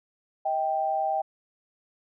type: tone pair together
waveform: sine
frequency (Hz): 635 / 784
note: D#5 / G5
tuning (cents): +35 / 0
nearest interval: major third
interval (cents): 365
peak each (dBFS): -29 / -25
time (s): 0.45-1.22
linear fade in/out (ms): 10
effects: none